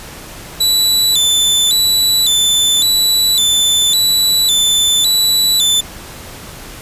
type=tone with vibrato; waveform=sawtooth; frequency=3729 Hz; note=A#7; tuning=in tune; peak=-7 dBFS; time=0.6-5.81 s; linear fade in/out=10 ms; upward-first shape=square; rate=0.9 Hz; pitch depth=99 cents each way; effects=pink hiss -32 dBFS RMS until 6.81 s + resampled to 32000 Hz